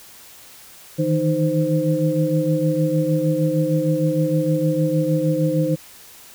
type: tone cluster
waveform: sine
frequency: 154.3 / 160.8 / 309.6 / 518 Hz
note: D#3 / E3 / D#4 / C5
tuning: -14 / -43 / -9 / -17 cents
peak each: -22 dBFS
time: 0.98-5.76 s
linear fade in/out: 20 ms
effects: white hiss -44 dBFS RMS until 6.34 s

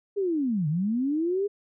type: linear two-way sweep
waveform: sine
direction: down then up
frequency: 415.3 to 143.5 to 415.3 Hz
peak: -23 dBFS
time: 0.16-1.48 s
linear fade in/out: 20 ms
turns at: 0.68 s
effects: none

